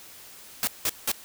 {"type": "noise bursts", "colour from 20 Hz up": "white", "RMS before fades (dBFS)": -25, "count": 3, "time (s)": [0.63, 1.116], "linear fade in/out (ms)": 0, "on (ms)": 42, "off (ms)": 180, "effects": ["white hiss -47 dBFS RMS until 1.24 s"]}